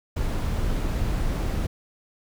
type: noise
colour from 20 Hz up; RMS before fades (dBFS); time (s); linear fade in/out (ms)
brown; -25; 0.16-1.67; 10
effects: none